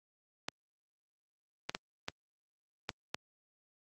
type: clicks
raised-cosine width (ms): 0.2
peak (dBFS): -17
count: 6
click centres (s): 0.485 / 1.695 / 1.749 / 2.084 / 2.892 / 3.145
effects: high-pass 100 Hz 12 dB/octave + Opus 48 kbps